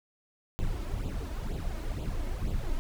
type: noise with flanger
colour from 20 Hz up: brown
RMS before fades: -32 dBFS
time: 0.59-2.79 s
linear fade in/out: 0 ms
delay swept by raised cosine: 0.26 to 3.26 ms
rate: 2.1 Hz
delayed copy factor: +0.75
effects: none